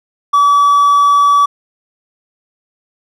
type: tone with hard clipping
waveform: triangle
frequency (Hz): 1146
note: D6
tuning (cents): -43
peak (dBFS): -7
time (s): 0.33-1.46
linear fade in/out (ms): 10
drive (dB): 5
effects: none